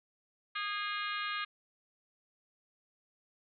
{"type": "harmonic tone with a mistuned harmonic", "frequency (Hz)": 410, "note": "G#4", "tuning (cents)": -22, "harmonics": [3, 4, 5, 6, 7, 8, 9, 10], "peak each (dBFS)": [-38, -40, -42, -44, -45, -46, -47, -48], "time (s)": [0.55, 1.45], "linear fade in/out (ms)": 10, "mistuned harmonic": 5, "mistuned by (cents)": 51, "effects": []}